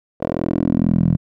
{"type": "tone with band-pass filter sweep", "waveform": "10% pulse", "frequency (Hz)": 42.13, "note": "E1", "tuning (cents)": 38, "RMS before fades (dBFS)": -18, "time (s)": [0.2, 1.17], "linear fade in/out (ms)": 20, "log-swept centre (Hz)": [500, 150], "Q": 2.4, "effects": []}